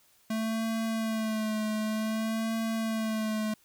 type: tone with vibrato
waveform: square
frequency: 220 Hz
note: A3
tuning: in tune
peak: -29 dBFS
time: 0.3-3.54 s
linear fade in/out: 5 ms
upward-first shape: sine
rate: 0.54 Hz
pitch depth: 36 cents each way
effects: white hiss -64 dBFS RMS until 3.64 s